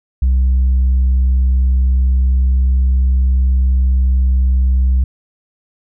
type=tone; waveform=sine; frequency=64.3 Hz; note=C2; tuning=30 cents flat; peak=-7 dBFS; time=0.22-5.04 s; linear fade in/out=5 ms; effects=tanh soft clip ceiling -8 dBFS